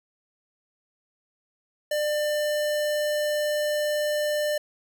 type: tone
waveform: square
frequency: 597 Hz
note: D5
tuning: 28 cents sharp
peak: -24 dBFS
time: 1.91-4.58 s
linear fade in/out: 5 ms
effects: none